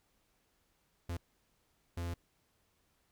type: tone bursts at uneven times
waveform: 45% pulse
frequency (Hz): 86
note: F2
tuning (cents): -26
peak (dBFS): -36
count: 2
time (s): 1.09-1.17 / 1.97-2.14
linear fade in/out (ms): 5
effects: pink hiss -75 dBFS RMS until 3.11 s